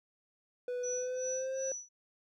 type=tone with pitch glide; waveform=triangle; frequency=493.9 to 532.4 Hz; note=B4 to C5; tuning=0 to +30 cents; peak=-32 dBFS; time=0.68-1.72 s; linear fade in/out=2 ms; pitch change=+130 cents; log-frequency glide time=0.88-1.61 s
type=tone with tremolo; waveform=sine; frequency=5920 Hz; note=F#8; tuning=in tune; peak=-36 dBFS; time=0.83-1.89 s; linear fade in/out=10 ms; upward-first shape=sine; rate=2.6 Hz; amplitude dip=95%
effects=none